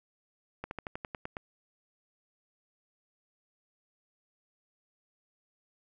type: slowing click train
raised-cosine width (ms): 0.5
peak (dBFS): -22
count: 9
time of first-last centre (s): 0.64-1.368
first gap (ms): 71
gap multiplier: 1.07
effects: none